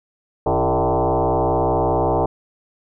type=tone with frequency modulation; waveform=sine; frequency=155.56 Hz; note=D#3; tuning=in tune; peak=-15 dBFS; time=0.46-2.26 s; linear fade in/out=5 ms; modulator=123 Hz; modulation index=6.4; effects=none